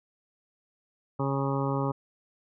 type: harmonic tone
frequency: 137.4 Hz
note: C#3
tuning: 15 cents flat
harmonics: 1 / 2 / 3 / 4 / 6 / 7 / 8 / 9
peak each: -29 / -32 / -34 / -35 / -37 / -37 / -38 / -39 dBFS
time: 1.19-1.92 s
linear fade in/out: 10 ms
effects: none